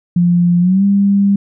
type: tone with pitch glide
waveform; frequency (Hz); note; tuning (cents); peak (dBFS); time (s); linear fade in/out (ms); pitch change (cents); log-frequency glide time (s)
sine; 174.61 to 199.42; F3 to G3; 0 to +30; -8; 0.16-1.36; 5; +230; 0.6-0.84
effects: none